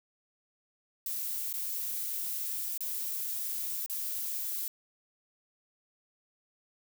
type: noise with dropouts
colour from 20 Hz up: violet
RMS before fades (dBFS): -35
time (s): 1.06-4.68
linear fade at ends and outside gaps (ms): 2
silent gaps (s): 1.529-1.538 / 2.777-2.806 / 3.862-3.897
effects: none